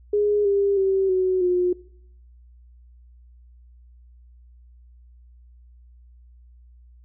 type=tone with pitch steps; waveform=sine; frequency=414.2 / 399.6 / 385.6 / 372 / 358.9 Hz; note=G#4 / G4 / G4 / F#4 / F4; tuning=-5 / +33 / -28 / +9 / +47 cents; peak=-17 dBFS; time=0.13-1.73 s; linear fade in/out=5 ms; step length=320 ms; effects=noise-tail reverb RT60 0.7 s tail -22 dB re dry + added 60 Hz sine -47 dBFS peak until 7.04 s